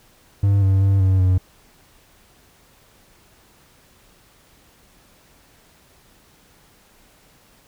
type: tone with pitch steps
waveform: triangle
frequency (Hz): 99.7 / 96.3 / 97.8 / 94.7 / 92.5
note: G2 / G2 / G2 / F#2 / F#2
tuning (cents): +30 / -30 / -4 / +41 / 0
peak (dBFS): -11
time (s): 0.43-1.38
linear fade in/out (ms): 5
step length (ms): 190
effects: pink hiss -54 dBFS RMS until 7.67 s